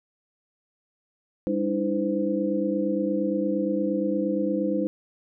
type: tone cluster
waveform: sine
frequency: 199.9 / 296.7 / 325.3 / 511 Hz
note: G3 / D4 / E4 / C5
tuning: +34 / +18 / -23 / -41 cents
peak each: -28 dBFS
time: 1.47-4.87 s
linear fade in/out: 0 ms
effects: none